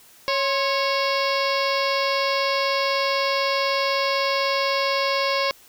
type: harmonic tone with a mistuned harmonic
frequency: 552 Hz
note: C#5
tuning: 7 cents flat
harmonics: 1 / 2 / 3 / 4 / 5 / 6 / 7 / 8 / 9 / 10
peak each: -24 / -25 / -33 / -28 / -32 / -34 / -36 / -32 / -32 / -35 dBFS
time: 0.28-5.51 s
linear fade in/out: 0 ms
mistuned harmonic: 2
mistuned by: -65 cents
effects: white hiss -51 dBFS RMS until 5.68 s